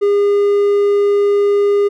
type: tone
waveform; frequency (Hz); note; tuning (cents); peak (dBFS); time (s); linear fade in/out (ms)
triangle; 406.3; G#4; -38; -8; 0.01-1.89; 20
effects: none